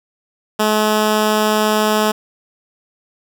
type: tone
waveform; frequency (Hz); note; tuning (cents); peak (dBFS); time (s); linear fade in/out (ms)
10% pulse; 214; A3; -48; -5; 0.59-2.12; 10
effects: none